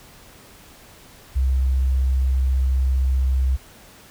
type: tone with vibrato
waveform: sine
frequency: 65.41 Hz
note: C2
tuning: in tune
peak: -16 dBFS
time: 1.35-3.57 s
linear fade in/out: 20 ms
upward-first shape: sine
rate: 15 Hz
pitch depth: 9 cents each way
effects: pink hiss -47 dBFS RMS until 4.1 s